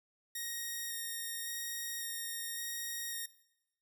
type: tone with vibrato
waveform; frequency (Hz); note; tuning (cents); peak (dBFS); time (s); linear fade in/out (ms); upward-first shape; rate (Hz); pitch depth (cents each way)
5% pulse; 1863; A#6; -2; -28; 0.35-3.26; 5; square; 0.9; 9
effects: noise-tail reverb RT60 0.8 s tail -17 dB re dry